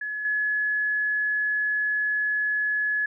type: tone with level steps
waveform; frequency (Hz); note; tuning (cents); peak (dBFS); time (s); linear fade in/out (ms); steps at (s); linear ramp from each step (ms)
sine; 1700; G#6; +40; -28 / -22; 0.01-3.06; 5; 0.25; 2
effects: none